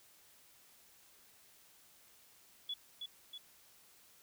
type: tone with echo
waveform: sine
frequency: 3406 Hz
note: G#7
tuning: 43 cents sharp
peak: -37 dBFS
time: 2.69-2.74 s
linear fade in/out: 5 ms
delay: 320 ms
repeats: 2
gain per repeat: -4 dB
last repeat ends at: 3.38 s
effects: white hiss -64 dBFS RMS until 4.22 s